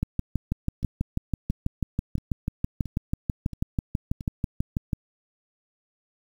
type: two click trains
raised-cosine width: 5 ms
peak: -23 / -12 dBFS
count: 6 / 31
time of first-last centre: 0.83-4.208 / 0.03-4.932 s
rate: 1.48 / 6.12 Hz
effects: 8-bit